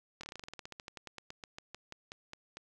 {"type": "slowing click train", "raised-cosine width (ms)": 0.2, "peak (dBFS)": -27, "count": 26, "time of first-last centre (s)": [0.21, 2.57], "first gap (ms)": 24, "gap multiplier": 1.1, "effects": []}